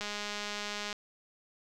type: click train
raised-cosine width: 0.2 ms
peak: -20 dBFS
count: 191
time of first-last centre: 0.01-0.928 s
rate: 207 Hz
effects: none